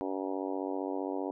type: harmonic tone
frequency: 95.3 Hz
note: G2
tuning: 48 cents flat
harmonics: 3 / 4 / 5 / 6 / 7 / 8 / 9 / 10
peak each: -36 / -38 / -40 / -42 / -43 / -44 / -45 / -46 dBFS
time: 0.01-1.31 s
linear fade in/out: 0 ms
effects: none